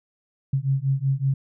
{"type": "beating tone pair", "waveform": "sine", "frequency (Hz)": [133.2, 138.5], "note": ["C3", "C#3"], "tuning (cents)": [31, -1], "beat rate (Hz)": 5.3, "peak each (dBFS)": -23, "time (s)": [0.53, 1.34], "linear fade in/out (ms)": 5, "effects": []}